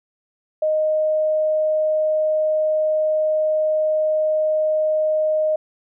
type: tone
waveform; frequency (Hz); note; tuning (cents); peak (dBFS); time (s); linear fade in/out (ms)
sine; 620; D#5; -6; -16; 0.62-5.56; 5
effects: none